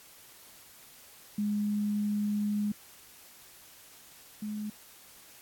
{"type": "tone pair in turn", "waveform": "sine", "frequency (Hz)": [207.7, 211.1], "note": ["G#3", "G#3"], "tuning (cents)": [0, 29], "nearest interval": "unison", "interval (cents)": 29, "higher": "second", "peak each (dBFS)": [-27, -33], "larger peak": "first", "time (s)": [[1.38, 2.72], [4.42, 4.7]], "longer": "first", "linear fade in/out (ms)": 5, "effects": ["white hiss -54 dBFS RMS until 5.41 s", "AAC 64 kbps"]}